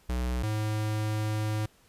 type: tone pair in turn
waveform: square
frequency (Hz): 61.74 / 107.45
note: B1 / A2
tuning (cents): 0 / -41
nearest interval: minor seventh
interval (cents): 959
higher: second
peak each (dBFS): -28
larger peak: neither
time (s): 0.09-0.43 / 0.43-1.66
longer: second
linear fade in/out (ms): 5
effects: pink hiss -62 dBFS RMS until 1.88 s + resampled to 32000 Hz